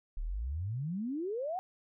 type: exponential sweep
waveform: sine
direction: up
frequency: 33.28 to 772 Hz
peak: -33 dBFS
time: 0.17-1.59 s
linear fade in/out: 0 ms
effects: none